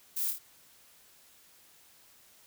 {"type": "noise with echo", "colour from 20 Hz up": "violet", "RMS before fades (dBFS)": -33, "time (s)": [0.16, 0.31], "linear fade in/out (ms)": 10, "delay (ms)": 26, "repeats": 3, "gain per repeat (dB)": -4, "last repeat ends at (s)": 0.388, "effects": ["white hiss -60 dBFS RMS until 2.46 s"]}